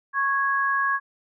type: tone pair together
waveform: sine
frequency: 1102 / 1658.3 Hz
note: C#6 / G#6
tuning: -11 / -3 cents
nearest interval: perfect fifth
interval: 708 cents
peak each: -23 dBFS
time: 0.13-1 s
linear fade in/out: 50 ms
effects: none